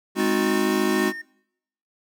square chord, Ab dominant seventh, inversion none, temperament equal with one note detuned, 207.7 / 261.6 / 311.1 / 365.1 Hz, Ab3 / C4 / Eb4 / Gb4, 0 / 0 / 0 / -23 cents, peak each -26 / -28 / -27 / -24 dBFS, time 0.15-1.13 s, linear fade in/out 50 ms
triangle tone with pitch glide, 1758 to 1827.4 Hz, A6 to A#6, -2 to -35 cents, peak -30 dBFS, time 0.19-1.22 s, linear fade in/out 10 ms, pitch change +67 cents, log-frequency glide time 0.35-0.65 s
effects noise-tail reverb RT60 0.8 s tail -26 dB re dry

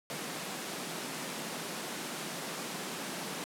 pink high-pass noise, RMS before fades -39 dBFS, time 0.1-3.44 s, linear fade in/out 0 ms, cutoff 150 Hz, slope 48 dB/octave, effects low-pass 12000 Hz 12 dB/octave

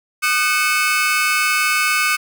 40% pulse tone cluster, 1221 / 1506 / 2204 / 2598 Hz, D#6 / F#6 / C#7 / E7, -33 / +30 / -11 / -26 cents, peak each -20 dBFS, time 0.22-2.17 s, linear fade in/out 20 ms, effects 8-bit

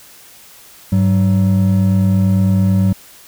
triangle tone pair together, 100.28 / 189.3 Hz, G2 / F#3, +40 / +40 cents, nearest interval major seventh, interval 1100 cents, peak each -11 dBFS, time 0.92-2.93 s, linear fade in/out 5 ms, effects white hiss -42 dBFS RMS until 3.27 s

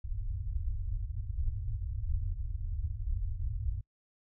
pink low-pass noise, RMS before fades -34 dBFS, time 0.04-3.81 s, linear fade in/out 10 ms, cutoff 110 Hz, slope 96 dB/octave, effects noise-tail reverb RT60 0.1 s tail -26 dB re dry

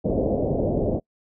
white low-pass noise, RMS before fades -23 dBFS, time 0.04-1 s, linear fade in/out 20 ms, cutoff 630 Hz, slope 48 dB/octave, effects noise-tail reverb RT60 0.1 s tail -25 dB re dry

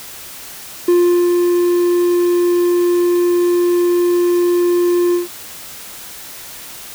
triangle tone with ADSR envelope, 351.1 Hz, F4, 9 cents sharp, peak -6 dBFS, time 0.88-5.28 s, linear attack 5 ms, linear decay 390 ms, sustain -3 dB, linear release 140 ms, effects white hiss -33 dBFS RMS until 6.94 s

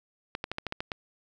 clicks, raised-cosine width 0.3 ms, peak -16 dBFS, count 8, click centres 0.351 / 0.441 / 0.516 / 0.584 / 0.667 / 0.724 / 0.805 / 0.918 s, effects none

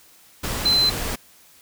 sine tone in noise, 4069 Hz, C8, 49 cents flat, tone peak -15 dBFS, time 0.65-0.9 s, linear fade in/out 10 ms, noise pink, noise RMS -27 dBFS, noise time 0.43-1.16 s, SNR +9 dB, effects white hiss -52 dBFS RMS until 1.61 s

